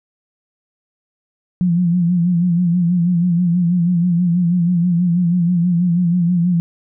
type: tone with vibrato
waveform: sine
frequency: 174.61 Hz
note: F3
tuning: in tune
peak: -12 dBFS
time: 1.61-6.6 s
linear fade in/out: 0 ms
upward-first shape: sine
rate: 6.2 Hz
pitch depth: 68 cents each way
effects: none